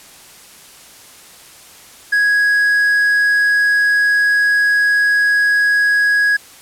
triangle tone, 1661.2 Hz, G#6, in tune, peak -9 dBFS, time 2.12-6.37 s, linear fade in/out 10 ms, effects white hiss -41 dBFS RMS until 6.61 s + low-pass 12000 Hz 12 dB/octave

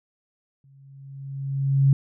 sine tone with exponential growth, 137.1 Hz, C#3, 19 cents flat, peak -12 dBFS, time 0.64-1.93 s, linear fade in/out 2 ms, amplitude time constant 280 ms, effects none

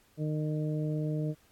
harmonic tone, 153 Hz, D#3, 29 cents flat, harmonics 1 / 2 / 3 / 4, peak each -30 / -36 / -40 / -42 dBFS, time 0.17-1.35 s, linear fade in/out 50 ms, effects pink hiss -65 dBFS RMS until 1.51 s + AAC 64 kbps

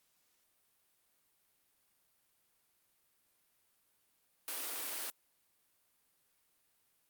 white high-pass noise, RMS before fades -40 dBFS, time 4.48-5.1 s, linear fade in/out 0 ms, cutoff 260 Hz, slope 96 dB/octave, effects white hiss -75 dBFS RMS until 7.09 s + Opus 48 kbps

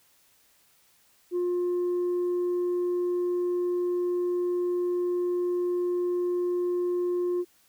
sine tone, 354.8 Hz, F4, 27 cents sharp, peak -22 dBFS, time 1.31-7.45 s, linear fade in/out 50 ms, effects tanh soft clip ceiling -23 dBFS + white hiss -63 dBFS RMS until 7.68 s

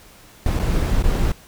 brown noise with dropouts, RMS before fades -18 dBFS, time 0.46-1.32 s, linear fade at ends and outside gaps 2 ms, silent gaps 0.591-0.596 / 1.025-1.038 s, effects pink hiss -47 dBFS RMS until 1.47 s

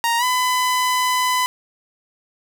sawtooth tone with pitch glide, 932.3 to 1005 Hz, A#5 to B5, 0 to +30 cents, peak -13 dBFS, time 0.04-1.46 s, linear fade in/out 0 ms, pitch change +130 cents, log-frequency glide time 0.18-0.24 s, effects none

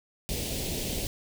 pink band-stop noise, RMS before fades -32 dBFS, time 0.29-1.07 s, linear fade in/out 0 ms, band 630 to 2500 Hz, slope 24 dB/octave, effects none

